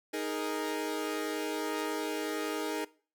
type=chord; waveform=sawtooth; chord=D# suspended fourth; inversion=none; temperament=equal; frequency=311.1 / 415.3 / 466.2 Hz; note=D#4 / G#4 / A#4; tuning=0 / 0 / 0 cents; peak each=-32 / -33 / -34 dBFS; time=0.13-2.85 s; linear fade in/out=10 ms; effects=noise-tail reverb RT60 0.4 s tail -21 dB re dry